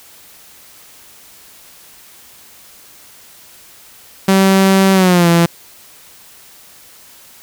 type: tone with pitch glide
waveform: sawtooth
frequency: 192.5 to 169.53 Hz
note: G3 to E3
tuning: -31 to +49 cents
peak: -4 dBFS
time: 4.28-5.46 s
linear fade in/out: 5 ms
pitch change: -220 cents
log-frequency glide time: 4.93-5.28 s
effects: white hiss -42 dBFS RMS until 7.42 s